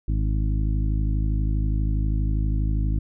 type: harmonic tone with a mistuned harmonic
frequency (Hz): 52.4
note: G#1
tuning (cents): +16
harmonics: 1 / 2 / 3 / 4 / 5 / 6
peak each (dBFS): -21 / -27 / -32 / -37 / -36 / -38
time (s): 0.08-2.99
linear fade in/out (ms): 5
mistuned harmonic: 6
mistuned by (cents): +19
effects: none